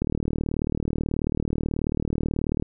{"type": "click train", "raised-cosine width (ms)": 3, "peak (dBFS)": -12, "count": 101, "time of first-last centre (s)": [0.02, 2.624], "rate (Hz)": 38.4, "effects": []}